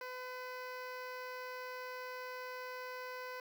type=tone with notch filter; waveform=15% pulse; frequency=505 Hz; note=B4; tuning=39 cents sharp; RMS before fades=-45 dBFS; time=0.01-3.4 s; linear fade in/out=2 ms; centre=9000 Hz; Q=0.69; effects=none